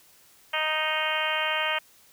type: harmonic tone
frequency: 311.1 Hz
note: D#4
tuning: in tune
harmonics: 2 / 3 / 4 / 5 / 6 / 7 / 8 / 9 / 10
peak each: -33 / -33 / -33 / -33 / -33 / -33 / -33 / -33 / -33 dBFS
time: 0.53-1.79 s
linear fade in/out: 10 ms
effects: white hiss -57 dBFS RMS until 2.12 s